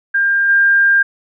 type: tone with level steps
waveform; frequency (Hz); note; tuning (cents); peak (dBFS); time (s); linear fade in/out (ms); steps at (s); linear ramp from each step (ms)
sine; 1600; G6; +35; -11 / -8; 0.14-1.03; 10; 0.48; 20
effects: none